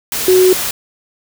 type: tone in noise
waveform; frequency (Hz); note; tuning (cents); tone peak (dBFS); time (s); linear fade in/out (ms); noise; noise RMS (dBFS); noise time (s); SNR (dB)
sine; 370; F#4; 0; -6; 0.28-0.53; 2; white; -19; 0.12-0.71; +10
effects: none